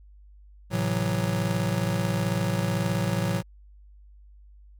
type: chord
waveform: square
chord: F# half-diminished seventh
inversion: first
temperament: just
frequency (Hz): 111 / 133.2 / 166.5 / 185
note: A2 / C3 / E3 / F#3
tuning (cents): +16 / +31 / +18 / 0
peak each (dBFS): -29 / -33 / -31 / -30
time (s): 0.7-3.43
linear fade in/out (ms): 50
effects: added 50 Hz sine -48 dBFS peak until 4.79 s